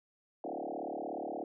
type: tone with frequency modulation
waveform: sine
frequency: 523.3 Hz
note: C5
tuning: in tune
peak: -36 dBFS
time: 0.44-1.44 s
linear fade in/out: 2 ms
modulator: 36.8 Hz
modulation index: 6.9
effects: none